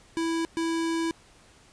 square tone bursts at uneven times, 329.6 Hz, E4, in tune, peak -26 dBFS, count 2, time 0.17-0.45 / 0.57-1.11 s, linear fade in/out 0 ms, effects pink hiss -56 dBFS RMS until 1.72 s + resampled to 22050 Hz

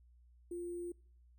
sine tone with sample-and-hold, 349.2 Hz, F4, in tune, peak -39 dBFS, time 0.51-0.92 s, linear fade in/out 5 ms, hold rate 8820 Hz, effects noise-tail reverb RT60 0.6 s tail -26 dB re dry + added 60 Hz sine -61 dBFS peak until 1.38 s

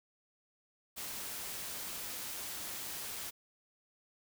white noise, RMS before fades -42 dBFS, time 0.96-3.31 s, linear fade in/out 20 ms, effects none

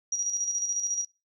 sine tone with tremolo, 5750 Hz, F8, 50 cents sharp, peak -24 dBFS, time 0.12-1.05 s, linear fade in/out 5 ms, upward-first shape square, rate 14 Hz, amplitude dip 45%, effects noise-tail reverb RT60 0.3 s tail -25 dB re dry

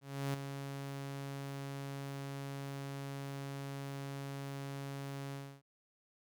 sawtooth tone with ADSR envelope, 138.59 Hz, C#3, in tune, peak -29 dBFS, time 0.01-5.62 s, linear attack 330 ms, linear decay 7 ms, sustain -8 dB, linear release 290 ms, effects none

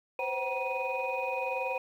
sine tone cluster, 507 / 528 / 761 / 954 / 2485 Hz, B4 / C5 / F#5 / A#5 / D#7, +45 / +16 / +48 / +40 / -3 cents, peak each -38 / -34 / -37 / -36 / -35 dBFS, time 0.19-1.78 s, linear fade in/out 2 ms, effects tanh soft clip ceiling -21 dBFS + 10-bit

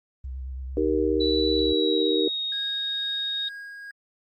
sine tone with vibrato, 65 Hz, C2, 11 cents flat, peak -31 dBFS, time 0.24-1.73 s, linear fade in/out 5 ms, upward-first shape sine, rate 9 Hz, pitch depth 44 cents each way
sine chord, Eb major, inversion none, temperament just, 311.1 / 388.9 / 466.7 Hz, Eb4 / G4 / Bb4, 0 / -14 / +2 cents, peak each -25 dBFS, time 0.77-2.28 s, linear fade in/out 2 ms
sine tone with pitch glide, 3951 to 3736 Hz, B7 to A#7, 0 to +3 cents, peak -26 dBFS, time 1.2-3.49 s, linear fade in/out 10 ms, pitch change -97 cents, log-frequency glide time 1.52-2.41 s
triangle tone with tremolo, 1637 Hz, G#6, 25 cents flat, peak -34 dBFS, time 2.52-3.91 s, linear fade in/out 2 ms, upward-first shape sine, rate 2.2 Hz, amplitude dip 25%
effects Opus 24 kbps

